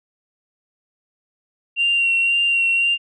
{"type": "tone with vibrato", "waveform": "sine", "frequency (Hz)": 2759, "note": "F7", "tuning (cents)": -22, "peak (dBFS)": -14, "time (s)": [1.76, 2.98], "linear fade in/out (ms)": 50, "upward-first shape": "sine", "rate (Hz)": 1.9, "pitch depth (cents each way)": 20, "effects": ["tanh soft clip ceiling -10 dBFS"]}